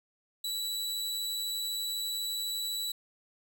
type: tone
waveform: sawtooth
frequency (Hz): 3939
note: B7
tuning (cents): -5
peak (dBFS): -29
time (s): 0.44-2.92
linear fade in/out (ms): 5
effects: none